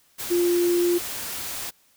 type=tone in noise; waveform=sine; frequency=349.2 Hz; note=F4; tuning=in tune; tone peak=-18 dBFS; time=0.3-0.99 s; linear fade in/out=20 ms; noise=white; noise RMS=-32 dBFS; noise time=0.18-1.71 s; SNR=+11 dB; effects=white hiss -61 dBFS RMS until 1.96 s